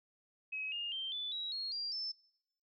sine tone with pitch steps, 2551 / 2831 / 3141 / 3485 / 3867 / 4290 / 4760 / 5282 Hz, D#7 / F7 / G7 / A7 / B7 / C8 / D8 / E8, +43 / +23 / +3 / -17 / -37 / +42 / +22 / +3 cents, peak -37 dBFS, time 0.52-2.12 s, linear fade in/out 10 ms, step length 200 ms, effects noise-tail reverb RT60 0.9 s tail -26 dB re dry

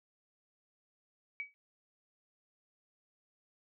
sine tone with exponential decay, 2274 Hz, C#7, 44 cents sharp, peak -33 dBFS, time 1.4-1.54 s, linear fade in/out 0 ms, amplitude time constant 29 ms, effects none

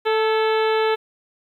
harmonic tone with a mistuned harmonic, 440 Hz, A4, in tune, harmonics 1 / 2 / 3 / 4 / 5 / 6 / 7 / 8 / 9, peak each -18 / -24 / -28 / -30 / -32 / -34 / -35 / -36 / -37 dBFS, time 0.05-0.96 s, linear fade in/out 20 ms, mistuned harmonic 4, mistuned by -47 cents, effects 9-bit

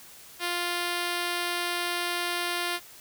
5% pulse tone, 350 Hz, F4, 4 cents sharp, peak -16 dBFS, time 0.39-2.8 s, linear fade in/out 50 ms, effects white hiss -49 dBFS RMS until 3 s

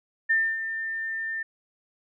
sine tone with ADSR envelope, 1798 Hz, A6, 37 cents sharp, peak -18 dBFS, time 0.29-1.43 s, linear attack 16 ms, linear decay 260 ms, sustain -10 dB, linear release 7 ms, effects none

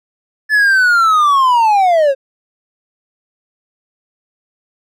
triangle linear sweep, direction down, 1742 to 523.3 Hz, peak -6 dBFS, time 0.49-2.15 s, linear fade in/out 50 ms, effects none

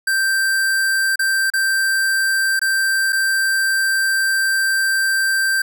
square tone with dropouts, 1568 Hz, G6, in tune, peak -16 dBFS, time 0.07-5.62 s, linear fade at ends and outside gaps 5 ms, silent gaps 1.158-1.192 / 1.502-1.536 / 2.594-2.615 / 3.124-3.128 s, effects none

